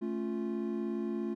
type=chord; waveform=triangle; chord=A augmented; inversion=none; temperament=equal; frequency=220 / 277.2 / 349.2 Hz; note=A3 / C#4 / E#4; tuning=0 / 0 / 0 cents; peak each=-33 / -38 / -34 dBFS; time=0.01-1.35 s; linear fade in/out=20 ms; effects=none

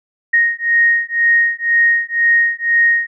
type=beating tone pair; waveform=sine; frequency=1864.7 / 1866.7 Hz; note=A#6 / A#6; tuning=0 / +2 cents; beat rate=2 Hz; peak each=-14 dBFS; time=0.33-3.07 s; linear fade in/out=10 ms; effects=none

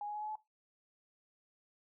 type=tone with pitch steps; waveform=sine; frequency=826 / 834.2 / 842.4 / 850.7 / 859.1 Hz; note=G#5 / G#5 / G#5 / G#5 / A5; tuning=-10 / +7 / +24 / +41 / -42 cents; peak=-38 dBFS; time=0.01-0.355 s; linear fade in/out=2 ms; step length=69 ms; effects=noise-tail reverb RT60 0.2 s tail -19 dB re dry

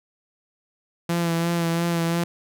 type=tone with vibrato; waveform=sawtooth; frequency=168.9 Hz; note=E3; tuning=42 cents sharp; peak=-17 dBFS; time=1.09-2.24 s; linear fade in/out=5 ms; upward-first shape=sine; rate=2.9 Hz; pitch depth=26 cents each way; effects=none

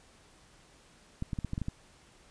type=clicks; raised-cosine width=5 ms; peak=-21 dBFS; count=8; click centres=1.224 / 1.332 / 1.388 / 1.447 / 1.534 / 1.579 / 1.617 / 1.684 s; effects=pink hiss -60 dBFS RMS until 2.3 s + resampled to 22050 Hz

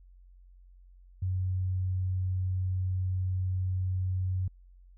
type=tone; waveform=sine; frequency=92.7 Hz; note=F#2; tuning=4 cents sharp; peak=-27 dBFS; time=1.22-4.48 s; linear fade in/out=5 ms; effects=added 45 Hz sine -52 dBFS peak until 4.97 s

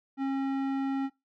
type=tone with low-pass filter; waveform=square; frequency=271.2 Hz; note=C#4; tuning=38 cents flat; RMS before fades=-30 dBFS; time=0.17-1.1 s; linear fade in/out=50 ms; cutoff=1700 Hz; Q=0.56; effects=noise-tail reverb RT60 0.2 s tail -20 dB re dry

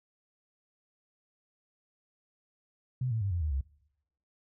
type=tone with pitch steps; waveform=sine; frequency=127.2 / 112.02 / 98.65 / 86.88 / 76.51 / 67.38 Hz; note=C3 / A2 / G2 / F2 / D#2 / C#2; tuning=-48 / +32 / +11 / -8 / -29 / -49 cents; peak=-28 dBFS; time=3.01-3.61 s; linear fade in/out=5 ms; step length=100 ms; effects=noise-tail reverb RT60 0.8 s tail -21 dB re dry

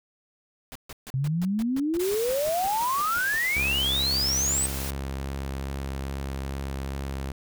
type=noise bursts; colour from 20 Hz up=pink; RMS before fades=-40 dBFS; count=16; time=0.72-3.364 s; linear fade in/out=0 ms; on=34 ms; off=140 ms
type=exponential sweep; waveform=sine; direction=up; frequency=127.8 to 8372 Hz; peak=-23 dBFS; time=1.14-4.66 s; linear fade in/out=0 ms
type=noise; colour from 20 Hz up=white; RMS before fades=-35 dBFS; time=1.99-4.91 s; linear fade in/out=10 ms
type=tone with vibrato; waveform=sawtooth; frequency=68 Hz; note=C#2; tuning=33 cents flat; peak=-26 dBFS; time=3.56-7.32 s; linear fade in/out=5 ms; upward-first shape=sine; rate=2.4 Hz; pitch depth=14 cents each way
effects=none

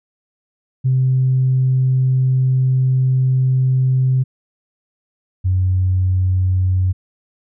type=tone pair in turn; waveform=sine; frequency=130 / 92.54 Hz; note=C3 / F#2; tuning=-11 / +1 cents; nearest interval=tritone; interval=588 cents; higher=first; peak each=-11 / -12 dBFS; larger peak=first; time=0.84-4.24 / 5.44-6.93 s; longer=first; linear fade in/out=20 ms; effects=tanh soft clip ceiling -7 dBFS

